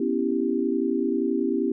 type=chord; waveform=sine; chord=C# half-diminished seventh; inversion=third; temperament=equal; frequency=246.9 / 277.2 / 329.6 / 392 Hz; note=B3 / C#4 / E4 / G4; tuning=0 / 0 / 0 / 0 cents; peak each=-27 dBFS; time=0-1.72 s; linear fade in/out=5 ms; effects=none